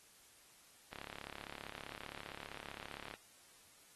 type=click train; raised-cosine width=0.3 ms; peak=-30 dBFS; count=79; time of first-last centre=0.93-3.14 s; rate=35.3 Hz; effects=white hiss -64 dBFS RMS until 3.95 s + AAC 32 kbps